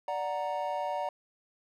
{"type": "chord", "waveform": "triangle", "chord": "D augmented", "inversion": "none", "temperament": "equal with one note detuned", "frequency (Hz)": [587.3, 737.4, 932.3], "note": ["D5", "F#5", "A#5"], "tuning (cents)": [0, -6, 0], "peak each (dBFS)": -33, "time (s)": [0.08, 1.09], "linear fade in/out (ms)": 2, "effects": []}